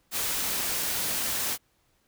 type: noise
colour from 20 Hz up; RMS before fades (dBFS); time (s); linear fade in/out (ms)
white; -29; 0.11-1.58; 50
effects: pink hiss -69 dBFS RMS until 2.07 s